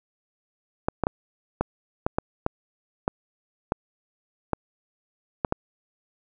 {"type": "clicks", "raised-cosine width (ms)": 1, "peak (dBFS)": -8, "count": 12, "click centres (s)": [0.885, 1.037, 1.069, 1.61, 2.065, 2.185, 2.464, 3.079, 3.721, 4.533, 5.448, 5.524], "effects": []}